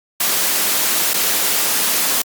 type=noise with dropouts; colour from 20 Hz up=white; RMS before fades=-17 dBFS; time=0.2-2.22 s; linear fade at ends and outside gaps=5 ms; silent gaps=1.135-1.14 s; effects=high-pass 200 Hz 12 dB/octave + Opus 48 kbps